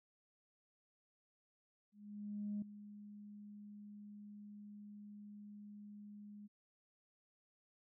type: tone with ADSR envelope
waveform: sine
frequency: 206.8 Hz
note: G#3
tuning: 7 cents flat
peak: -37 dBFS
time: 1.92-6.48 s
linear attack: 700 ms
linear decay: 4 ms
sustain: -14 dB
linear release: 23 ms
effects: tanh soft clip ceiling -34 dBFS